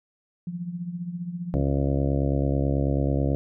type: tone with tremolo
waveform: sine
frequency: 174.61 Hz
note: F3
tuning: in tune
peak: -26 dBFS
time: 0.47-1.61 s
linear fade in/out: 2 ms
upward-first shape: triangle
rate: 15 Hz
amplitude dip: 75%
type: harmonic tone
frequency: 69.2 Hz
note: C#2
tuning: 2 cents flat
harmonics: 1 / 2 / 3 / 4 / 5 / 6 / 7 / 8 / 9 / 10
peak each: -26 / -25 / -35 / -28 / -33 / -40 / -34 / -33 / -37 / -41 dBFS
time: 1.54-3.35 s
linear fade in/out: 0 ms
effects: none